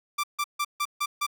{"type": "tone bursts", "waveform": "sawtooth", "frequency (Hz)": 1176, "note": "D6", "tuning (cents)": 2, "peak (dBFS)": -21, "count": 6, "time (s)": [0.18, 1.266], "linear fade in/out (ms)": 10, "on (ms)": 56, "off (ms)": 150, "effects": []}